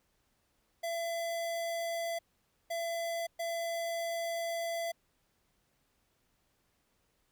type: tone bursts at uneven times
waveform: square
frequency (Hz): 673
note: E5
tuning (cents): +36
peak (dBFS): -34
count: 3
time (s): 0.83-2.19 / 2.7-3.27 / 3.39-4.92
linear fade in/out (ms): 10
effects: pink hiss -75 dBFS RMS until 7.31 s